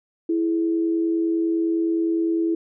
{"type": "tone pair together", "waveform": "sine", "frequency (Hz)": [330.4, 420.3], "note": ["E4", "G#4"], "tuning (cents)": [4, 21], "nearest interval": "major third", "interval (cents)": 417, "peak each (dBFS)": [-19, -30], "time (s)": [0.29, 2.55], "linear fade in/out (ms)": 5, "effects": []}